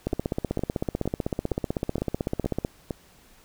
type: two click trains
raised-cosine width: 2 ms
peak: -12 / -15 dBFS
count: 42 / 7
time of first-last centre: 0.07-2.649 / 0.13-2.908 s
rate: 15.9 / 2.16 Hz
effects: pink hiss -56 dBFS RMS until 3.44 s